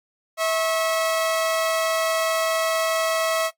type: tone pair together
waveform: sawtooth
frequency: 649 / 1089.9 Hz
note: E5 / C#6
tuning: -27 / -30 cents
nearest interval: major sixth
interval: 897 cents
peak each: -17 / -25 dBFS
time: 0.37-3.51 s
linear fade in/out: 50 ms
effects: noise-tail reverb RT60 0.1 s tail -19 dB re dry + AAC 64 kbps